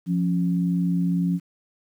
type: tone pair together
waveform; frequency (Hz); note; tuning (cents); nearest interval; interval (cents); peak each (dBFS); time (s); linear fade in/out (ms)
sine; 175.09 / 276.7; F3 / C#4; +5 / -3; minor sixth; 792; -20 / -28; 0.06-1.4; 50
effects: 9-bit